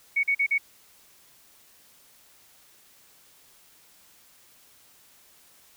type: tone bursts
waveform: sine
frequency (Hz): 2228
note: C#7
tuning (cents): +8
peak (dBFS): -20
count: 4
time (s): 0.16-0.582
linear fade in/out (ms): 10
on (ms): 74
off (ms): 42
effects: white hiss -57 dBFS RMS until 5.76 s